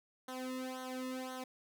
sawtooth tone with flanger, 257.1 Hz, C4, 30 cents flat, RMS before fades -42 dBFS, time 0.28-1.44 s, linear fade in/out 5 ms, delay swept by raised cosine 0.4 to 1.31 ms, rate 1.9 Hz, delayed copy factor -1, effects none

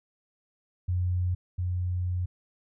sine tone pair in turn, 90 / 90 Hz, F#2 / F#2, -47 / -47 cents, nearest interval unison, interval 0 cents, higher neither, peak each -24 / -26 dBFS, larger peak first, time 0.88-1.35 / 1.58-2.26 s, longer second, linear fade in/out 10 ms, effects none

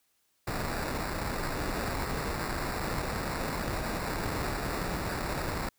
pink noise with sample-and-hold, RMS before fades -33 dBFS, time 0.47-5.69 s, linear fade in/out 5 ms, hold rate 3150 Hz, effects white hiss -73 dBFS RMS until 5.78 s

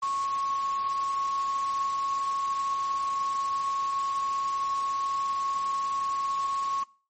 sine tone in noise, 1100 Hz, C#6, 14 cents flat, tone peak -26 dBFS, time 0.02-6.84 s, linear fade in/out 10 ms, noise white, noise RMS -42 dBFS, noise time 0.02-6.84 s, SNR +13 dB, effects noise-tail reverb RT60 0.4 s tail -23 dB re dry + MP3 32 kbps

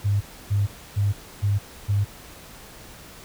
sine tone bursts, 101.2 Hz, G#2, 44 cents flat, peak -18 dBFS, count 5, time 0.04-2.05 s, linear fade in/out 20 ms, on 170 ms, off 290 ms, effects pink hiss -44 dBFS RMS until 3.24 s

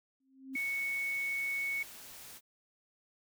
sine tone with exponential growth, 266 Hz, C4, 29 cents sharp, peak -37 dBFS, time 0.2-0.56 s, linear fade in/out 5 ms, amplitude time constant 78 ms
white noise, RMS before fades -50 dBFS, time 0.53-2.41 s, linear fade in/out 50 ms
sine tone, 2217 Hz, C#7, in tune, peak -32 dBFS, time 0.55-1.83 s, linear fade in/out 5 ms
effects none

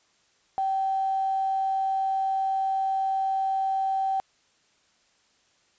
sine tone with quantisation, 772 Hz, G5, 27 cents flat, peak -23 dBFS, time 0.58-4.2 s, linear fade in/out 0 ms, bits 8, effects white hiss -65 dBFS RMS until 5.78 s + resampled to 16000 Hz

